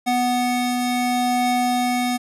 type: tone pair together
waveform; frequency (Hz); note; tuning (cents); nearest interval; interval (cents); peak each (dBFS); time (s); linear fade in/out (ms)
square; 246.9 / 740; B3 / F#5; 0 / 0; octave + perfect fifth; 1900; -22; 0.06-2.18; 20
effects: resampled to 32000 Hz

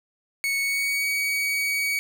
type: tone with pitch glide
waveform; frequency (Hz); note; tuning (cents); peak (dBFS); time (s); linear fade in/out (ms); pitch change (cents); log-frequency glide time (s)
40% pulse; 2217 to 2256; C#7 to C#7; 0 to +30; -22; 0.44-1.99; 0; +30; 0.61-1.04
effects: none

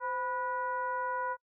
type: tone with frequency modulation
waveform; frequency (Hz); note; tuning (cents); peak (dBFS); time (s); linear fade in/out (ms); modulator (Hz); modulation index
sine; 987.8; B5; 0; -31; 0-1.37; 50; 472; 0.93
effects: noise-tail reverb RT60 0.1 s tail -26 dB re dry + high-pass 100 Hz 12 dB/octave

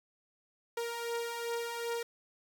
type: beating tone pair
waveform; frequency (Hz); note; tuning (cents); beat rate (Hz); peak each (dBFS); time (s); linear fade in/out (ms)
sawtooth; 466.2 / 468.8; A#4 / A#4; 0 / +10; 2.6; -37 / -32; 0.77-2.03; 5
effects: 10-bit

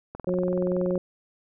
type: click train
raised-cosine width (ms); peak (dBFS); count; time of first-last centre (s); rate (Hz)
1; -22; 18; 0.15-0.956; 21.1
type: harmonic tone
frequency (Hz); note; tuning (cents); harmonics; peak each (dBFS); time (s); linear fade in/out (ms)
181; F#3; -38; 1 / 2 / 3; -27 / -27 / -27; 0.27-0.98; 2
effects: none

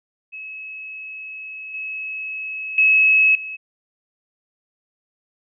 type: tone with level steps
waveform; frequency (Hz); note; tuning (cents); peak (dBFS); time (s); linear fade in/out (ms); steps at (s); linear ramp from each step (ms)
sine; 2576; E7; -41; -31 / -26 / -11 / -28; 0.32-3.57; 20; 1.74 / 2.78 / 3.35; 2
effects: none

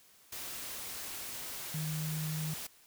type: tone in noise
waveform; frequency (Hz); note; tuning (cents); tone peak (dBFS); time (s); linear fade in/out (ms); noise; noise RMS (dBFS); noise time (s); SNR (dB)
sine; 155.56; D#3; 0; -34; 1.74-2.54; 5; white; -42; 0.32-2.67; +5
effects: white hiss -62 dBFS RMS until 2.86 s

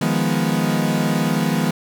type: chord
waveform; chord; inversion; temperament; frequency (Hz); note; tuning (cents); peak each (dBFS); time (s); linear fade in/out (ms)
40% pulse; F half-diminished seventh; third; equal; 155.56 / 174.61 / 207.7 / 246.9; Eb3 / F3 / Ab3 / Cb4; 0 / 0 / 0 / 0; -22; 0.01-1.71; 5
effects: none

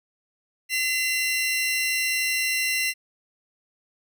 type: tone pair together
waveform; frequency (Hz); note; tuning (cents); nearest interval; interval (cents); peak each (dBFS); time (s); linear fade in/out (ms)
sawtooth; 2036 / 2739; C7 / F7; -48 / -34; perfect fourth; 514; -22 / -22; 0.69-2.94; 50
effects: none

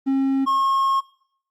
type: tone pair in turn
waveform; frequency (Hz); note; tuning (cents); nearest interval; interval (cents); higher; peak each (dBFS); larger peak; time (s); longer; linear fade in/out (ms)
triangle; 270 / 1082.3; C#4 / C#6; -45 / -42; 2 octaves; 2403; second; -15; neither; 0.06-0.46 / 0.46-1.01; second; 20
effects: noise-tail reverb RT60 0.6 s tail -19 dB re dry + Opus 24 kbps

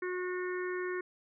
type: harmonic tone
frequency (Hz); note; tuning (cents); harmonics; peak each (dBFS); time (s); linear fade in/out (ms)
363.3; F#4; -32; 1 / 3 / 4 / 5 / 6; -34 / -44 / -44 / -42 / -49; 0.02-1.01; 5
effects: none

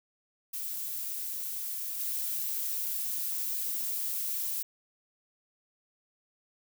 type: noise with level steps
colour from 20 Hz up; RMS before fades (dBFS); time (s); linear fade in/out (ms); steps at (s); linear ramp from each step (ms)
violet; -36 / -33; 0.53-4.63; 10; 1.99; 10
effects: none

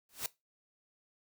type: noise with exponential growth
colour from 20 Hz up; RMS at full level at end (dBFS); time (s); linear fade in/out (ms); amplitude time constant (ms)
white; -32; 0.09-0.26; 2; 36
effects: noise-tail reverb RT60 0.2 s tail -19 dB re dry

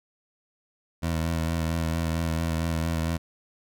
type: tone with vibrato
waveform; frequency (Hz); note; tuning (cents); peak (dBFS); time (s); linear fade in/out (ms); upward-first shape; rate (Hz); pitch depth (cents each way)
20% pulse; 82; E2; -9; -20; 1.02-3.18; 20; sine; 4.4; 31
effects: none

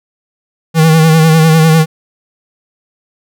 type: tone with vibrato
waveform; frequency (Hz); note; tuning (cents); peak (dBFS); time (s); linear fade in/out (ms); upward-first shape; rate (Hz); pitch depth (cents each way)
square; 160; D#3; +49; -5; 0.74-1.86; 50; sine; 10; 41
effects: none

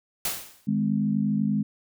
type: noise with exponential decay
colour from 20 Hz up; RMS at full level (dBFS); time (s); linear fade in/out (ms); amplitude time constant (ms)
white; -25; 0.25-0.67; 2; 90
type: chord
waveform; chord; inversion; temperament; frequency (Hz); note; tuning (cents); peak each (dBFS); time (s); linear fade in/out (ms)
sine; Ab major; second; equal with one note detuned; 155.56 / 207.7 / 255.9; Eb3 / Ab3 / C4; 0 / 0 / -38; -29 / -23 / -29; 0.67-1.63; 10
effects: none

